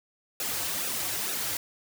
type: noise with flanger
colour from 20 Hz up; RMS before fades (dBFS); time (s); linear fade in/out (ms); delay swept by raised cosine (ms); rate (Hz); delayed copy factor
white; -31; 0.4-1.57; 2; 0.94 to 4.94; 2.2; -0.85
effects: none